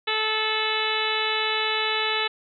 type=harmonic tone with a mistuned harmonic; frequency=435.7 Hz; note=A4; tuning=17 cents flat; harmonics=1 / 2 / 3 / 4 / 5 / 6 / 7 / 8 / 9; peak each=-31 / -31 / -31 / -31 / -31 / -31 / -31 / -31 / -31 dBFS; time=0.07-2.28 s; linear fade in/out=10 ms; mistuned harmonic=7; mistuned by=-34 cents; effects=none